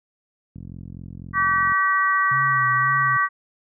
click train, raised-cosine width 5 ms, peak -23 dBFS, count 52, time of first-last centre 0.56-1.719 s, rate 44 Hz
harmonic tone, 383.6 Hz, G4, 37 cents flat, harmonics 3 / 4 / 5, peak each -19 / -24 / -22 dBFS, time 1.33-3.29 s, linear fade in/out 50 ms
sine tone with vibrato, 131.3 Hz, C3, 6 cents sharp, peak -28 dBFS, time 2.31-3.17 s, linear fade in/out 5 ms, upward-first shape sine, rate 1.9 Hz, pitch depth 66 cents each way
effects high-pass 80 Hz 12 dB/octave

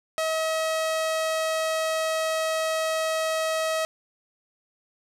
sawtooth tone with low-pass filter, 639 Hz, D#5, 46 cents sharp, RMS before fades -26 dBFS, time 0.18-3.85 s, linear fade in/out 0 ms, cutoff 11000 Hz, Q 0.78, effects none

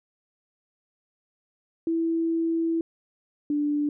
sine tone pair in turn, 329.6 / 293.6 Hz, E4 / D4, 0 / 0 cents, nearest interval major second, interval 200 cents, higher first, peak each -22 dBFS, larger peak neither, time 1.87-2.81 / 3.5-3.89 s, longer first, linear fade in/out 2 ms, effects none

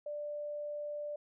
sine tone, 590 Hz, D5, 8 cents sharp, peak -37 dBFS, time 0.06-1.16 s, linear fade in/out 5 ms, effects none

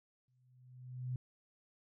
sine tone with exponential growth, 126.3 Hz, B2, 39 cents sharp, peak -34 dBFS, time 0.28-1.16 s, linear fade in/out 2 ms, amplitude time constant 190 ms, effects none

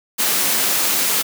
white high-pass noise, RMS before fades -18 dBFS, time 0.18-1.23 s, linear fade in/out 20 ms, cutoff 150 Hz, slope 24 dB/octave, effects none

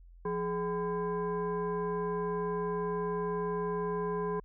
sine tone with frequency modulation, 420 Hz, G#4, 19 cents sharp, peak -30 dBFS, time 0.25-4.4 s, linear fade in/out 5 ms, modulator 594 Hz, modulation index 1, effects added 43 Hz sine -51 dBFS peak until 4.44 s

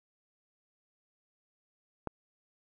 click, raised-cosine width 1 ms, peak -20 dBFS, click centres 2.073 s, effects none

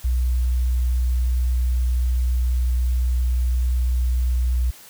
sine tone, 61.74 Hz, B1, in tune, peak -17 dBFS, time 0.04-4.71 s, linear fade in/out 10 ms, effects white hiss -45 dBFS RMS until 4.89 s

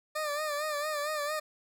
20% pulse tone with vibrato, 599 Hz, D5, 34 cents sharp, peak -26 dBFS, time 0.15-1.4 s, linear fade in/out 10 ms, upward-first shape sine, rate 4.4 Hz, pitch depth 65 cents each way, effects none

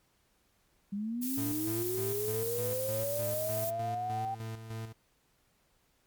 sine linear sweep, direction up, 195.4 to 784 Hz, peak -32 dBFS, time 0.92-4.35 s, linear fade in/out 10 ms
violet noise, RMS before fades -37 dBFS, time 1.21-3.71 s, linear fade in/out 20 ms
40% pulse tone with tremolo, 111.9 Hz, A2, 30 cents sharp, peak -36 dBFS, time 1.37-4.93 s, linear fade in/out 10 ms, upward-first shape square, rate 3.3 Hz, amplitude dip 55%
effects pink hiss -71 dBFS RMS until 6.06 s + MP3 96 kbps

